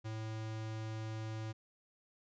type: tone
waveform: square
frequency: 110 Hz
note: A2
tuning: in tune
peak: -40 dBFS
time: 0.04-1.53 s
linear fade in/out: 20 ms
effects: resampled to 16000 Hz